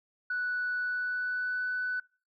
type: tone with pitch glide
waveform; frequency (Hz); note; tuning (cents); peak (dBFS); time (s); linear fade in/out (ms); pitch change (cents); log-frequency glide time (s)
sine; 1480 to 1495.5; F#6 to F#6; 0 to +18; -28; 0.3-2; 5; +18; 0.79-1.67
effects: noise-tail reverb RT60 0.4 s tail -25 dB re dry + tanh soft clip ceiling -25 dBFS